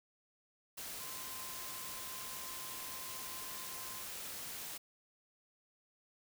sine tone in noise, 1041 Hz, C6, 9 cents flat, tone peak -53 dBFS, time 1-4.03 s, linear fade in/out 10 ms, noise white, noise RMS -45 dBFS, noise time 0.77-4.78 s, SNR -11 dB, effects none

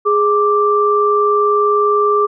sine tone pair together, 415.3 / 1175.3 Hz, G#4 / D6, 0 / +1 cents, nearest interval octave + tritone, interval 1801 cents, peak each -13 dBFS, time 0.05-2.27 s, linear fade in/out 20 ms, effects none

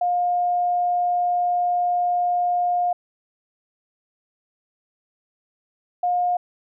sine tone pair in turn, 710 / 713.2 Hz, F5 / F5, +28 / +36 cents, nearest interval unison, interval 8 cents, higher second, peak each -18 / -18 dBFS, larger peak neither, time 0.01-2.93 / 6.03-6.37 s, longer first, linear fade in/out 5 ms, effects none

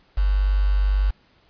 sine tone with quantisation, 49.06 Hz, G1, 2 cents sharp, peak -16 dBFS, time 0.17-1.11 s, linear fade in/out 10 ms, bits 6, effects pink hiss -59 dBFS RMS until 1.49 s + resampled to 11025 Hz

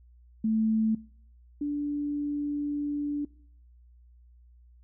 sine tone pair in turn, 220 / 291 Hz, A3 / D4, 0 / -16 cents, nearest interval perfect fourth, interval 484 cents, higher second, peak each -23 / -27 dBFS, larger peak first, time 0.44-0.95 / 1.61-3.25 s, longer second, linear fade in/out 5 ms, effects noise-tail reverb RT60 0.6 s tail -23 dB re dry + added 60 Hz sine -53 dBFS peak until 4.83 s

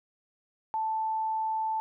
sine tone, 880 Hz, A5, in tune, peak -27 dBFS, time 0.74-1.8 s, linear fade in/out 0 ms, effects none

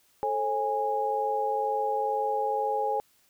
sine tone cluster, 437.9 / 540 / 825 Hz, A4 / C#5 / G#5, -8 / -45 / -12 cents, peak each -31 / -32 / -27 dBFS, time 0.23-3 s, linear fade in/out 0 ms, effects white hiss -65 dBFS RMS until 3.29 s

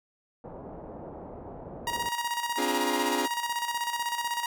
white low-pass noise, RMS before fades -42 dBFS, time 0.44-2.09 s, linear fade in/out 2 ms, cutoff 750 Hz, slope 24 dB/octave
sawtooth tone with tremolo, 948 Hz, A#5, 29 cents sharp, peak -23 dBFS, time 1.87-4.46 s, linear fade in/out 2 ms, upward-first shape square, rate 16 Hz, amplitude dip 55%
sawtooth chord, D half-diminished seventh, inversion third, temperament equal with one note detuned, 261.6 / 291 / 349.2 / 415.3 Hz, C4 / D4 / F4 / Ab4, 0 / -16 / 0 / 0 cents, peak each -29 dBFS, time 2.57-3.27 s, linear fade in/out 20 ms
effects none

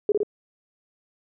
sine tone with echo, 415.3 Hz, G#4, in tune, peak -16 dBFS, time 0.09-0.12 s, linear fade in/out 2 ms, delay 56 ms, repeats 2, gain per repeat -2 dB, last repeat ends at 0.232 s, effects none

